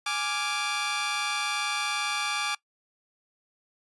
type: chord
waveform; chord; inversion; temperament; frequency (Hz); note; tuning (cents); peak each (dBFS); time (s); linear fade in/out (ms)
15% pulse; D diminished; second; equal; 830.6 / 1174.7 / 1396.9; Ab5 / D6 / F6; 0 / 0 / 0; -26 / -23 / -29; 0.06-2.55; 5
effects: noise-tail reverb RT60 0.1 s tail -22 dB re dry + resampled to 24000 Hz